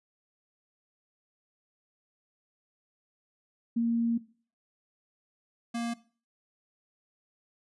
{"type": "tone pair in turn", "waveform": ["sine", "square"], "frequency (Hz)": [232.4, 234], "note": ["A#3", "A#3"], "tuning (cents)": [-5, 7], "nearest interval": "unison", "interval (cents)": 12, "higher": "second", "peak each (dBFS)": [-24, -31], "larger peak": "first", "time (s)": [[3.76, 4.18], [5.74, 5.94]], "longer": "first", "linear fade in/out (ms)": 10, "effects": ["noise-tail reverb RT60 0.4 s tail -18 dB re dry", "resampled to 24000 Hz"]}